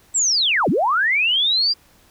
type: linear two-way sweep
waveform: sine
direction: down then up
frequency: 7900 to 136.8 to 4865 Hz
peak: -15 dBFS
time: 0.14-1.74 s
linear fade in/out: 20 ms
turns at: 0.69 s
effects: pink hiss -54 dBFS RMS until 2.1 s